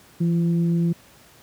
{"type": "tone with frequency modulation", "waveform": "sine", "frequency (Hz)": 168.7, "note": "E3", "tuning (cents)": 40, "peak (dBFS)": -17, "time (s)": [0.2, 0.93], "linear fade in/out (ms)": 10, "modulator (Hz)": 173, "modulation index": 0.51, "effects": ["pink hiss -51 dBFS RMS until 1.42 s", "high-pass 80 Hz 12 dB/octave"]}